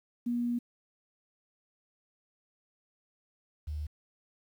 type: tone pair in turn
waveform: sine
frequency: 240 / 75.6 Hz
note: B3 / D#2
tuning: -49 / -49 cents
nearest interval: octave + minor sixth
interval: 2000 cents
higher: first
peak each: -28 / -33 dBFS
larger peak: first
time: 0.26-0.59 / 3.67-3.87 s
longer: first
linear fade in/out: 10 ms
effects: 10-bit